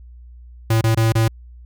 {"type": "tone with dropouts", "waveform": "square", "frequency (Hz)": 112.4, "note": "A2", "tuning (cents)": 37, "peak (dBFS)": -14, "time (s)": [0.7, 1.28], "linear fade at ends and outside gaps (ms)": 5, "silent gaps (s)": [[0.812, 0.839], [0.948, 0.971], [1.123, 1.152]], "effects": ["added 60 Hz sine -38 dBFS peak until 1.65 s"]}